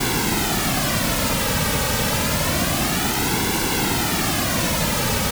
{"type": "noise with flanger", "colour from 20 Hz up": "pink", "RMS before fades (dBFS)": -21, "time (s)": [0, 5.31], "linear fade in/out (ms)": 10, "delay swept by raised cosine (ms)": [1.6, 2.9], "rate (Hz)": 0.28, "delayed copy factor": -0.65, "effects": []}